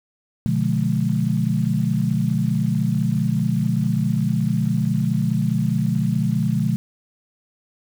sine chord, B diminished seventh, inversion none, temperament just, 123.47 / 148.16 / 177.8 / 213.4 Hz, B2 / D3 / F3 / Ab3, 0 / +16 / +31 / +47 cents, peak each -23 dBFS, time 0.46-6.76 s, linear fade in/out 0 ms, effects 7-bit

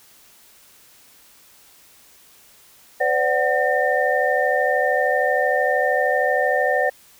sine tone cluster, 507 / 580 / 747 / 1811 Hz, B4 / D5 / F#5 / A6, +45 / -22 / +16 / +49 cents, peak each -22 dBFS, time 3-6.9 s, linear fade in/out 10 ms, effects white hiss -51 dBFS RMS until 7.19 s

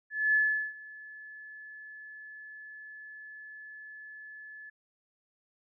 sine tone with ADSR envelope, 1723 Hz, A6, 37 cents flat, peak -21 dBFS, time 0.1-4.7 s, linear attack 240 ms, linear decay 390 ms, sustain -23 dB, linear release 9 ms, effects none

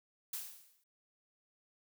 blue noise with exponential decay, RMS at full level -38 dBFS, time 0.33-0.84 s, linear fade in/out 5 ms, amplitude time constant 110 ms, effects none

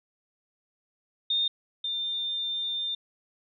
sine tone pair in turn, 3650 / 3602 Hz, A#7 / A7, -37 / +40 cents, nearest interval unison, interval 23 cents, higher first, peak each -23 / -28 dBFS, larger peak first, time 1.3-1.48 / 1.84-2.95 s, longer second, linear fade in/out 5 ms, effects none

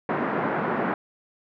pink band-pass noise, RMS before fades -26 dBFS, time 0.09-0.94 s, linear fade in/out 2 ms, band 180 to 1700 Hz, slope 24 dB/octave, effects none

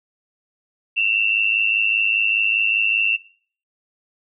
sine tone pair together, 2654 / 2759 Hz, E7 / F7, +11 / -22 cents, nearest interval minor second, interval 67 cents, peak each -19 dBFS, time 0.96-3.17 s, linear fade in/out 20 ms, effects noise-tail reverb RT60 0.5 s tail -19 dB re dry

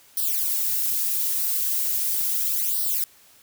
violet noise with flanger, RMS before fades -24 dBFS, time 0.17-3.04 s, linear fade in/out 2 ms, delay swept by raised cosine 0.21 to 5.41 ms, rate 0.38 Hz, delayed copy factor +0.9, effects white hiss -54 dBFS RMS until 3.42 s

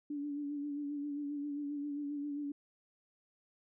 sine tone with vibrato, 289.1 Hz, D4, 27 cents flat, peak -36 dBFS, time 0.1-2.52 s, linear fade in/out 5 ms, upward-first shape sine, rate 7.5 Hz, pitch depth 35 cents each way, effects none

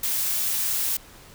blue noise, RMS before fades -25 dBFS, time 0.03-0.97 s, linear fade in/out 5 ms, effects pink hiss -48 dBFS RMS until 1.34 s

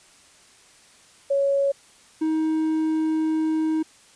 sine / triangle tone pair in turn, 556 / 315.6 Hz, C#5 / D#4, +5 / +25 cents, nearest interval minor seventh, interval 980 cents, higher first, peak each -18 dBFS, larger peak neither, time 1.3-1.72 / 2.21-3.83 s, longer second, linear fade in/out 10 ms, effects white hiss -53 dBFS RMS until 4.15 s + resampled to 22050 Hz

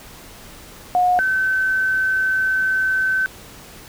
sine tone pair in turn, 723 / 1532 Hz, F#5 / G6, -40 / -40 cents, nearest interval octave + minor second, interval 1300 cents, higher second, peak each -13 / -16 dBFS, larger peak first, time 0.95-1.19 / 1.19-3.26 s, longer second, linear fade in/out 0 ms, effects pink hiss -41 dBFS RMS until 3.88 s

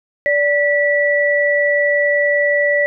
sine tone pair together, 581 / 1954.2 Hz, D5 / B6, -19 / -19 cents, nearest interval octave + major sixth, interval 2100 cents, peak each -15 dBFS, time 0.26-2.86 s, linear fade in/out 0 ms, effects none

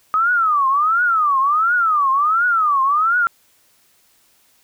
sine tone with vibrato, 1244.5 Hz, D#6, in tune, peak -13 dBFS, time 0.14-3.27 s, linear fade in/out 0 ms, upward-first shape triangle, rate 1.4 Hz, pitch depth 300 cents each way, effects white hiss -57 dBFS RMS until 4.63 s

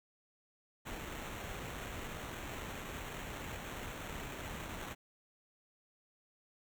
pink noise with sample-and-hold, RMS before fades -44 dBFS, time 0.85-4.95 s, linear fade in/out 20 ms, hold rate 4900 Hz, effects none

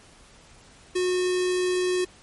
square tone with notch filter, 364.1 Hz, F#4, 28 cents flat, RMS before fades -24 dBFS, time 0.95-2.05 s, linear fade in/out 10 ms, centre 880 Hz, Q 0.86, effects pink hiss -52 dBFS RMS until 2.22 s + MP3 48 kbps

